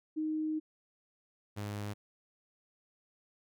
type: tone pair in turn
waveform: sine / sawtooth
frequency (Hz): 311.1 / 103.22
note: D#4 / G#2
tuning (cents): 0 / -10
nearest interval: octave + perfect fifth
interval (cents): 1910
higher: first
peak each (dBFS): -31 / -33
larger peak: first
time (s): 0.16-0.6 / 1.56-1.94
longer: first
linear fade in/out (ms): 20
effects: none